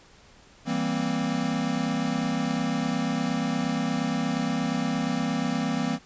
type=chord; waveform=square; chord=C dominant seventh; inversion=first; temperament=equal; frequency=164.81 / 196 / 233.1 / 261.6 Hz; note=E3 / G3 / Bb3 / C4; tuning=0 / 0 / 0 / 0 cents; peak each=-32 / -33 / -30 / -30 dBFS; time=0.65-5.99 s; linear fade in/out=50 ms; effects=pink hiss -54 dBFS RMS until 6.05 s + resampled to 16000 Hz